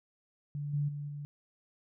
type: tone with level steps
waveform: sine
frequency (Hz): 145.3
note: D3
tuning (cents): -18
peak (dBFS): -34 / -28 / -36 / -38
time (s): 0.55-1.25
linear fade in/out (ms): 0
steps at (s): 0.73 / 0.88 / 1.08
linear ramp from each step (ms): 10
effects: none